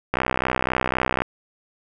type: click train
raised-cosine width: 0.5 ms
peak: -5 dBFS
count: 70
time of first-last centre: 0.14-1.22 s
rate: 63.9 Hz
effects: none